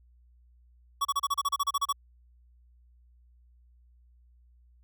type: tone bursts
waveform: square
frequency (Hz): 1126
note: C#6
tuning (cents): +27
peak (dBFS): -25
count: 13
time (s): 1.01-1.927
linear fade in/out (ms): 10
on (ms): 41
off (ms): 32
effects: added 60 Hz sine -57 dBFS peak until 4.83 s